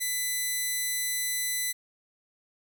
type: tone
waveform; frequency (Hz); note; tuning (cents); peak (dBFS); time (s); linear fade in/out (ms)
5% pulse; 2000; B6; +21; -17; 0-1.73; 20
effects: none